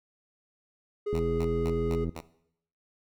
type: tone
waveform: triangle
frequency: 415.3 Hz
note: G#4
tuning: in tune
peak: -26 dBFS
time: 1.06-2.05 s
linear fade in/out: 10 ms
type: click train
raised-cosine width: 3 ms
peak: -21 dBFS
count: 81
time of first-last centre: 1.13-2.093 s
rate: 83.1 Hz
type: tone bursts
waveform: 5% pulse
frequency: 81.1 Hz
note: E2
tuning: 28 cents flat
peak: -26 dBFS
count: 5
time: 1.14-2.205 s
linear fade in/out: 5 ms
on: 53 ms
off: 200 ms
effects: noise-tail reverb RT60 0.7 s tail -17 dB re dry